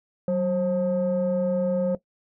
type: tone pair together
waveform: sine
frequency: 187.9 / 533.9 Hz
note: F#3 / C5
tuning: +27 / +35 cents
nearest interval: octave + tritone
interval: 1808 cents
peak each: -23 / -21 dBFS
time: 0.28-1.95 s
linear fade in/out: 2 ms
effects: noise-tail reverb RT60 0.1 s tail -17 dB re dry + tanh soft clip ceiling -17 dBFS